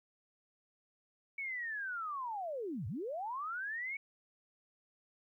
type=linear two-way sweep; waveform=sine; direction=down then up; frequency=2251 to 86.6 to 2251 Hz; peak=-37 dBFS; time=1.38-3.97 s; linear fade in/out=5 ms; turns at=2.87 s; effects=13-bit